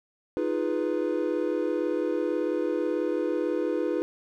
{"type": "chord", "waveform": "triangle", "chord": "F half-diminished seventh", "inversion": "third", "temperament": "equal", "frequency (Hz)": [311.1, 349.2, 415.3, 493.9], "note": ["Eb4", "F4", "Ab4", "Cb5"], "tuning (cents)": [0, 0, 0, 0], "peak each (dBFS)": [-28, -28, -30, -28], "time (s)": [0.37, 4.02], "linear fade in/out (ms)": 0, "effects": []}